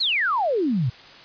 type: exponential sweep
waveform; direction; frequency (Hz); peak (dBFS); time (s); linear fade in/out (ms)
sine; down; 4435 to 111.8; -19; 0-0.9; 10
effects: white hiss -45 dBFS RMS until 1.24 s + resampled to 11025 Hz